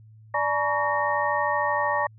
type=tone cluster; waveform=sine; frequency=587 / 854 / 947 / 1123 / 1847 Hz; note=D5 / G#5 / A#5 / C#6 / A#6; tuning=-1 / +48 / +27 / +22 / -16 cents; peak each=-28 dBFS; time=0.34-2.07 s; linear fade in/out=5 ms; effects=added 109 Hz sine -47 dBFS peak until 2.18 s